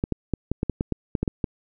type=clicks; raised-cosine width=3 ms; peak=-10 dBFS; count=12; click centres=0.039 / 0.123 / 0.337 / 0.516 / 0.631 / 0.697 / 0.809 / 0.923 / 1.152 / 1.23 / 1.278 / 1.442 s; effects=none